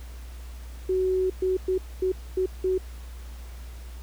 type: tone bursts at uneven times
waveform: sine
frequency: 373.2 Hz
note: F#4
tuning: 15 cents sharp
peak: -21 dBFS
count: 6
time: 0.89-1.3 / 1.42-1.57 / 1.68-1.78 / 2.02-2.12 / 2.37-2.46 / 2.64-2.78 s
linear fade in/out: 5 ms
effects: added 60 Hz sine -37 dBFS peak until 4.02 s + pink hiss -51 dBFS RMS until 4.02 s